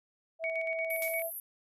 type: tone with pitch glide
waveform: sine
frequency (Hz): 653 to 659.1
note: E5 to E5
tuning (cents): -17 to 0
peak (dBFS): -33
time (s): 0.39-1.31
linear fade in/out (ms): 50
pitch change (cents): +17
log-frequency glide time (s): 1.07-1.19
type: tone with tremolo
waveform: sine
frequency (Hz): 2243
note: C#7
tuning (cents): +20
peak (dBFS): -32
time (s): 0.44-1.22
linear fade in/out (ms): 0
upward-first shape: square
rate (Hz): 8.6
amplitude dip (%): 55
type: band-pass noise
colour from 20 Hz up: white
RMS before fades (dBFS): -41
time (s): 0.9-1.4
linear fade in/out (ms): 2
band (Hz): 11000 to 13000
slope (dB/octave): 96
type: noise with exponential decay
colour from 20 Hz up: blue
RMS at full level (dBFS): -37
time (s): 1.02-1.24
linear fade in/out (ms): 0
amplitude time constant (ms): 47
effects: resampled to 32000 Hz